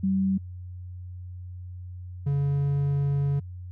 sine / triangle tone pair in turn, 191.9 / 141.29 Hz, G3 / C#3, -37 / +33 cents, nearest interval perfect fourth, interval 530 cents, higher first, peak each -21 / -20 dBFS, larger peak second, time 0.03-0.38 / 2.26-3.4 s, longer second, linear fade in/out 10 ms, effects added 90 Hz sine -36 dBFS peak until 3.71 s

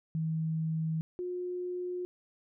sine tone pair in turn, 160 / 359.2 Hz, D#3 / F4, +49 / +49 cents, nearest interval octave + major second, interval 1400 cents, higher second, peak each -29 / -33 dBFS, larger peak first, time 0.15-1.01 / 1.19-2.05 s, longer neither, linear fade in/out 0 ms, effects none

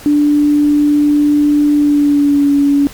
sine tone with pitch glide, 293.7 to 283.7 Hz, D4 to C#4, 0 to +40 cents, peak -7 dBFS, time 0.06-2.87 s, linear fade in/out 0 ms, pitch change -60 cents, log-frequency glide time 1.75-2.52 s, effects pink hiss -34 dBFS RMS until 2.93 s + MP3 96 kbps

